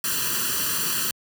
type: noise with comb filter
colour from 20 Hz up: white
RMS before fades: -25 dBFS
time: 0.04-1.11 s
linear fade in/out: 2 ms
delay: 0.68 ms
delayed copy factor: +1
effects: high-pass 100 Hz 12 dB/octave